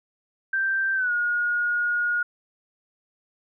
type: tone with pitch glide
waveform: sine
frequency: 1568 to 1437.9 Hz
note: G6 to F#6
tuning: 0 to -50 cents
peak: -21 dBFS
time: 0.53-2.23 s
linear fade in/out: 5 ms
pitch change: -150 cents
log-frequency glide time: 0.95-1.12 s
effects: none